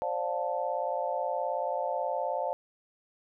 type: chord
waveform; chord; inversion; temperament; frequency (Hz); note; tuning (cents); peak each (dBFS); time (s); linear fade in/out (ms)
sine; D minor seventh; third; just; 528.6 / 587.3 / 704.8 / 881; C5 / D5 / F5 / A5; +18 / 0 / +16 / +2; -34; 0.02-2.53; 0
effects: none